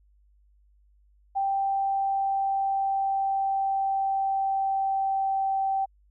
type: tone with pitch glide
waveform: sine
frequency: 784 to 776.3 Hz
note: G5 to G5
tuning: 0 to -17 cents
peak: -23 dBFS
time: 1.35-5.86 s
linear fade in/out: 20 ms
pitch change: -17 cents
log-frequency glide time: 1.64-5.6 s
effects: added 50 Hz sine -58 dBFS peak until 6.1 s